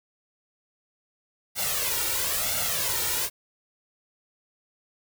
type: noise with flanger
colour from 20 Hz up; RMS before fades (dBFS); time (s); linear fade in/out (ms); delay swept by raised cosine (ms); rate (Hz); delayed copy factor
white; -27; 1.55-3.3; 50; 1.4 to 2.18; 1; +0.85
effects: none